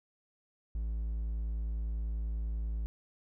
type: tone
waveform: triangle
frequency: 55.1 Hz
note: A1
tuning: 3 cents sharp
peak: -30 dBFS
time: 0.75-2.86 s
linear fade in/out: 0 ms
effects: none